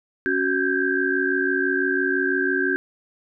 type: tone cluster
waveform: sine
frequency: 277 / 370.9 / 1567 / 1633 Hz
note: C#4 / F#4 / G6 / G#6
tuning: -1 / +4 / -1 / -30 cents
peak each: -26 / -24 / -23 / -27 dBFS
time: 0.26-2.76 s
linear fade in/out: 0 ms
effects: none